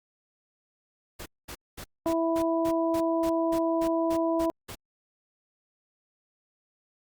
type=noise bursts; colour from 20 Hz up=pink; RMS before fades=-40 dBFS; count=13; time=1.19-4.753 s; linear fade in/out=10 ms; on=71 ms; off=220 ms
type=harmonic tone; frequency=329.6 Hz; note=E4; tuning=in tune; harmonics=1 / 2 / 3; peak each=-26 / -27 / -33 dBFS; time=2.06-4.5 s; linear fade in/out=0 ms
effects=Opus 48 kbps